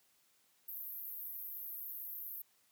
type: band-pass noise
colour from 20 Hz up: white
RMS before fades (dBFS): -45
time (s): 0.68-2.42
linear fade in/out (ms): 5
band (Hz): 12000 to 16000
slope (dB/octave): 96
effects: white hiss -72 dBFS RMS until 2.71 s + high-pass 100 Hz 12 dB/octave